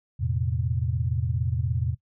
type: tone cluster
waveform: sine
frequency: 84.4 / 111.3 / 128.4 Hz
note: E2 / A2 / C3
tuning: +41 / +20 / -32 cents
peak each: -28 dBFS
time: 0.19-1.95 s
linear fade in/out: 20 ms
effects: noise-tail reverb RT60 0.1 s tail -17 dB re dry